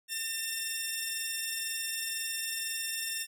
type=tone pair together; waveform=10% pulse; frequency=1802 / 2714 Hz; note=A6 / E7; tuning=+41 / +50 cents; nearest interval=perfect fifth; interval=709 cents; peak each=-27 dBFS; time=0.08-3.27 s; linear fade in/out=50 ms; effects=none